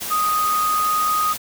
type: tone in noise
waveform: sine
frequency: 1244.5 Hz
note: D#6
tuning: in tune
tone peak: -17 dBFS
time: 0.1-1.34 s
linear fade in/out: 20 ms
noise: white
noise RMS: -28 dBFS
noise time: 0-1.38 s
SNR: +8 dB
effects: none